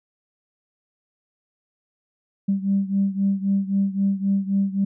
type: beating tone pair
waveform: sine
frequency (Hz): 195.5 / 199.3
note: G3 / G3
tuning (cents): -4 / +29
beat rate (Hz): 3.8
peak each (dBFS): -20 / -23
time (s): 2.48-4.85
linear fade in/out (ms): 10
effects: tanh soft clip ceiling -11 dBFS